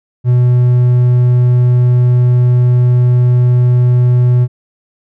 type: tone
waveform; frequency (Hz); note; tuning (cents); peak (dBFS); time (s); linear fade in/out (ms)
triangle; 123.47; B2; 0; -4; 0.24-4.48; 50
effects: none